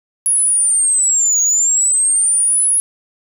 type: linear two-way sweep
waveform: sine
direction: down then up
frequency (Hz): 10548 to 6645 to 10548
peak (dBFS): -9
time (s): 0.26-2.8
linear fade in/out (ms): 0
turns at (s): 1.41
effects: tanh soft clip ceiling -9 dBFS + 7-bit